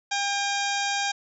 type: harmonic tone with a mistuned harmonic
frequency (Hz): 802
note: G5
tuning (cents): +39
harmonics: 1 / 2 / 3 / 4 / 5 / 6 / 7 / 8 / 9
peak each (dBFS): -28 / -31 / -33 / -34 / -35 / -36 / -36 / -37 / -38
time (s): 0.11-1.12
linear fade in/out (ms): 10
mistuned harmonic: 5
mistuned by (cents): -97
effects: none